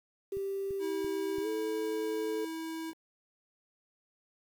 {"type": "tone with pitch glide", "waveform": "sine", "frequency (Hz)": [392, 435], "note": ["G4", "A4"], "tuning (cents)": [0, -20], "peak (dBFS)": -32, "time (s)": [0.32, 2.45], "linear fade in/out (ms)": 5, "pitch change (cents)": 180, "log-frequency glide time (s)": [1.41, 1.47]}
{"type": "click train", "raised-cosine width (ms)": 5, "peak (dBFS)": -36, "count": 4, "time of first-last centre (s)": [0.37, 1.384], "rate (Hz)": 2.96}
{"type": "tone", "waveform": "square", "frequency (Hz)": 323.9, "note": "E4", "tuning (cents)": -30, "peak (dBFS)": -37, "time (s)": [0.79, 2.94], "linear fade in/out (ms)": 50}
{"effects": ["9-bit"]}